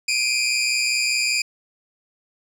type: tone pair together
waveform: 20% pulse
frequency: 2364 / 2489 Hz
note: D7 / D#7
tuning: +11 / 0 cents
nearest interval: minor second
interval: 89 cents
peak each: -17 dBFS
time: 0.08-1.42 s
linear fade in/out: 5 ms
effects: low-pass 12000 Hz 12 dB/octave